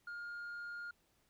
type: tone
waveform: sine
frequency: 1416 Hz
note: F6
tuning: 23 cents sharp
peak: -40 dBFS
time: 0.07-0.91 s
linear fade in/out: 5 ms
effects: tanh soft clip ceiling -42 dBFS + pink hiss -75 dBFS RMS until 1.29 s